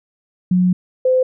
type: tone pair in turn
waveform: sine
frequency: 181.5 / 513.4 Hz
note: F#3 / C5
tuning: -33 / -33 cents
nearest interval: octave + tritone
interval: 1800 cents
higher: second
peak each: -11 dBFS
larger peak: neither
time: 0.51-0.73 / 1.05-1.23 s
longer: first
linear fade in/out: 5 ms
effects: none